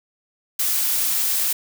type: noise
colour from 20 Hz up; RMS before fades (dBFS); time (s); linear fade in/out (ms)
blue; -21; 0.59-1.53; 5
effects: none